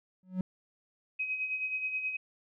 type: tone with exponential growth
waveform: triangle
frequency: 185 Hz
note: F#3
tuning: in tune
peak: -23 dBFS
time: 0.23-0.41 s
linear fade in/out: 2 ms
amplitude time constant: 38 ms
type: tone with tremolo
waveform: sine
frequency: 2529 Hz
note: D#7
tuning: 28 cents sharp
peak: -29 dBFS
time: 1.19-2.17 s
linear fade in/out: 10 ms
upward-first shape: sine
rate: 9.4 Hz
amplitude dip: 55%
effects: none